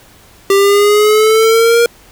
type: exponential sweep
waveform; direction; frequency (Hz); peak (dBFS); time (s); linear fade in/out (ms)
square; up; 392 to 473; -7; 0.5-1.86; 2
effects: pink hiss -43 dBFS RMS until 2.11 s